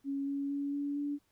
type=tone with pitch steps; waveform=sine; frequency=277.2 / 279.9 / 282.7 / 285.5 / 288.3 Hz; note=C#4 / C#4 / C#4 / D4 / D4; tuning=0 / +17 / +34 / -49 / -32 cents; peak=-32 dBFS; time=0.04-1.19 s; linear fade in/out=50 ms; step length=230 ms; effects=pink hiss -74 dBFS RMS until 1.31 s

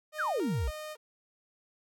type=tone with vibrato; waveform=sawtooth; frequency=534 Hz; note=C5; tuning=35 cents sharp; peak=-35 dBFS; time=0.12-0.97 s; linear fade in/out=50 ms; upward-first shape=square; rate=1.8 Hz; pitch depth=240 cents each way
type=exponential sweep; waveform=sine; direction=down; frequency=1800 to 46.54 Hz; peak=-28 dBFS; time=0.18-0.71 s; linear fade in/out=20 ms
effects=none

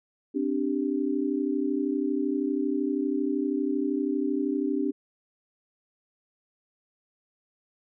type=chord; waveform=sine; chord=C suspended second; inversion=none; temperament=just; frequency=261.6 / 294.3 / 392.4 Hz; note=C4 / D4 / G4; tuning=0 / +4 / +2 cents; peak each=-29 / -27 / -31 dBFS; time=0.34-4.92 s; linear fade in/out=20 ms; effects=none

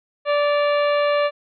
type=harmonic tone with a mistuned harmonic; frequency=583 Hz; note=D5; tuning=13 cents flat; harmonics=1 / 2 / 3 / 4 / 5 / 6 / 7; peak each=-17 / -24 / -29 / -31 / -33 / -38 / -38 dBFS; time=0.25-1.31 s; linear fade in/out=50 ms; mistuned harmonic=5; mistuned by=-65 cents; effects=none

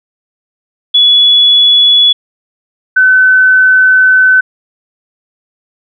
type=tone pair in turn; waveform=sine; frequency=3403 / 1515.9 Hz; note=G#7 / F#6; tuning=+41 / +42 cents; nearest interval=octave + major second; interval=1399 cents; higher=first; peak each=-3 dBFS; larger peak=neither; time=0.94-2.13 / 2.96-4.41 s; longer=second; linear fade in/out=10 ms; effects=none

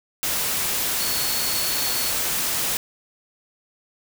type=tone in noise; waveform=sine; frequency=4394 Hz; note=C#8; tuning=16 cents flat; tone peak=-29 dBFS; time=1-2.11 s; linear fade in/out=0 ms; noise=white; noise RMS=-24 dBFS; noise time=0.23-2.77 s; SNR=-8 dB; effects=none

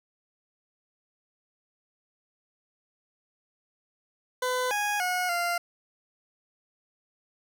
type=tone with pitch steps; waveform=20% pulse; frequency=504 / 827 / 726 / 695 Hz; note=B4 / G#5 / F#5 / F5; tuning=+35 / -8 / -33 / -9 cents; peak=-21 dBFS; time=4.42-5.58 s; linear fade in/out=5 ms; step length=290 ms; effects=none

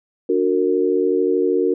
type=chord; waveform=sine; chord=D augmented; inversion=none; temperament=just; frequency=293.7 / 367.1 / 458.9 Hz; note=D4 / F#4 / A#4; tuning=0 / -14 / -27 cents; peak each=-22 / -18 / -19 dBFS; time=0.29-1.74 s; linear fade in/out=5 ms; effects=none

